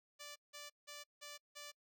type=tone bursts; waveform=5% pulse; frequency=586 Hz; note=D5; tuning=4 cents flat; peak=-38 dBFS; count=5; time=0.19-1.72 s; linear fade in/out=20 ms; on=170 ms; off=170 ms; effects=noise-tail reverb RT60 0.1 s tail -26 dB re dry